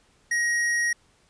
sine tone with hard clipping, 1887 Hz, A#6, 21 cents sharp, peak -23 dBFS, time 0.31-0.93 s, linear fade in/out 5 ms, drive 16 dB, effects pink hiss -62 dBFS RMS until 1.29 s + resampled to 22050 Hz

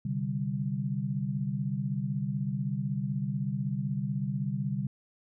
sine chord, C suspended second, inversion none, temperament equal, 130.81 / 146.83 / 196 Hz, C3 / D3 / G3, 0 / 0 / 0 cents, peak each -33 dBFS, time 0.05-4.87 s, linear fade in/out 5 ms, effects none

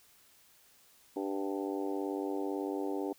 harmonic tone with a mistuned harmonic, 98 Hz, G2, in tune, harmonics 3 / 4 / 5 / 6 / 7 / 8 / 9, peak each -36 / -37 / -41 / -47 / -48 / -45 / -47 dBFS, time 1.16-3.13 s, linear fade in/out 5 ms, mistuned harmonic 7, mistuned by +35 cents, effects white hiss -63 dBFS RMS until 3.18 s

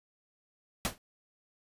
pink noise with exponential decay, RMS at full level -26 dBFS, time 0.85-0.98 s, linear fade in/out 0 ms, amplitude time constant 27 ms, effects resampled to 32000 Hz

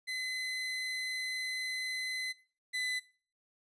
30% pulse tone pair in turn, 2031 / 2008 Hz, B6 / B6, +48 / +28 cents, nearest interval unison, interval 20 cents, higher first, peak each -32 / -30 dBFS, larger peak second, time 0.07-2.33 / 2.73-3 s, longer first, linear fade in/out 20 ms, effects noise-tail reverb RT60 0.4 s tail -18 dB re dry + resampled to 22050 Hz

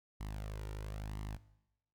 sawtooth tone with flanger, 51.91 Hz, G#1, in tune, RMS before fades -42 dBFS, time 0.2-1.37 s, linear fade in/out 10 ms, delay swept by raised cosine 0.98 to 2.18 ms, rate 1 Hz, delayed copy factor +0.6, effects noise-tail reverb RT60 0.9 s tail -18 dB re dry

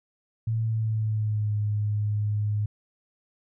sine tone with pitch glide, 112.3 to 104.78 Hz, A2 to G#2, +36 to +16 cents, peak -23 dBFS, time 0.47-2.66 s, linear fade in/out 5 ms, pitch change -120 cents, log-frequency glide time 0.63-1.55 s, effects none

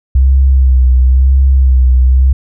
sine tone with vibrato, 65 Hz, C2, 11 cents flat, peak -4 dBFS, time 0.15-2.33 s, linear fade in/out 5 ms, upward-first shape sine, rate 0.98 Hz, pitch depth 49 cents each way, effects none

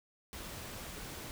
pink noise, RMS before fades -45 dBFS, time 0.33-1.31 s, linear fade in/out 0 ms, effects none

